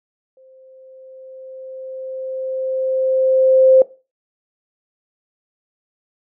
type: tone with exponential growth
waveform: sine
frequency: 523.3 Hz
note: C5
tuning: in tune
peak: -6 dBFS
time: 0.37-3.82 s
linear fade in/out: 2 ms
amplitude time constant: 750 ms
effects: noise-tail reverb RT60 0.3 s tail -18 dB re dry